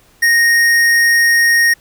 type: tone with hard clipping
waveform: sine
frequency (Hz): 1861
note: A#6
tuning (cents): -3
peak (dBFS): -10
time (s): 0.22-1.74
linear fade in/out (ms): 10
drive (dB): 14
effects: pink hiss -50 dBFS RMS until 1.8 s